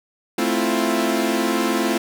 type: chord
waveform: sawtooth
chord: F major seventh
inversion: first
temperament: equal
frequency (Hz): 220 / 261.6 / 329.6 / 349.2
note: A3 / C4 / E4 / F4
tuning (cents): 0 / 0 / 0 / 0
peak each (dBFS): -20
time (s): 0.38-1.98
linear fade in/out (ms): 5
effects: none